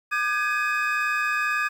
triangle tone cluster, 1205 / 1547 / 1669 / 2519 Hz, D6 / G6 / G#6 / D#7, +44 / -23 / +8 / +21 cents, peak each -25 / -31 / -24 / -27 dBFS, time 0.11-1.69 s, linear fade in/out 20 ms, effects 9-bit

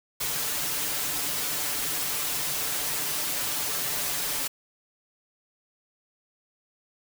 white noise with comb filter, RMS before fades -29 dBFS, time 0.2-4.48 s, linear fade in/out 10 ms, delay 6.8 ms, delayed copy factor +0.9, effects none

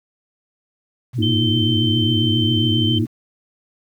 sine tone with vibrato, 112.5 Hz, A2, 39 cents sharp, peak -18 dBFS, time 1.13-3.07 s, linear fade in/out 50 ms, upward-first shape triangle, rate 7.4 Hz, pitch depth 240 cents each way
sine chord, Bb suspended fourth, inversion none, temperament equal with one note detuned, 233.1 / 311.1 / 344 Hz, Bb3 / Eb4 / F4, 0 / 0 / -26 cents, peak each -22 / -22 / -27 dBFS, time 1.18-3.06 s, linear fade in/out 10 ms
sine tone, 3101 Hz, G7, 19 cents flat, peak -20 dBFS, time 1.22-2.99 s, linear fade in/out 10 ms
effects 8-bit

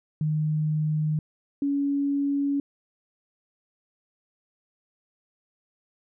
sine tone pair in turn, 153.7 / 281.7 Hz, D#3 / C#4, -21 / +28 cents, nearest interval minor seventh, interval 1049 cents, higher second, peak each -22 dBFS, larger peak neither, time 0.21-1.19 / 1.62-2.6 s, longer neither, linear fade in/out 2 ms, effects none

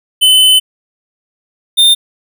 square tone pair in turn, 3033 / 3620 Hz, F#7 / A7, +42 / +48 cents, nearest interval minor third, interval 306 cents, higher second, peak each -5 dBFS, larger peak neither, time 0.21-0.6 / 1.77-1.95 s, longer first, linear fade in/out 20 ms, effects none

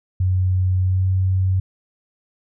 sine tone with pitch glide, 92.5 to 93.9 Hz, F#2 to F#2, 0 to +26 cents, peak -15 dBFS, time 0.2-1.6 s, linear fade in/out 5 ms, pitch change +26 cents, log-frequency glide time 0.81-1.06 s, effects none

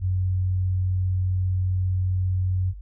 sine tone, 92.5 Hz, F#2, in tune, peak -21 dBFS, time 0-2.74 s, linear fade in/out 50 ms, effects noise-tail reverb RT60 0.1 s tail -20 dB re dry + added 50 Hz sine -36 dBFS peak until 2.81 s

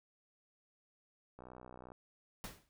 click train, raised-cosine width 1 ms, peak -38 dBFS, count 34, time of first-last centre 1.39-1.919 s, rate 62.4 Hz
pink noise with exponential decay, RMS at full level -42 dBFS, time 2.44-2.69 s, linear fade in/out 0 ms, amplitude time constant 54 ms
effects none

